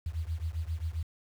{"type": "beating tone pair", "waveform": "sine", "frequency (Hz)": [77.78, 85.28], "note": ["D#2", "F2"], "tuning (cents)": [0, -41], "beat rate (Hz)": 7.5, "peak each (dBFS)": [-34, -35], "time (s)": [0.06, 1.03], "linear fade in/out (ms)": 5, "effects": ["9-bit"]}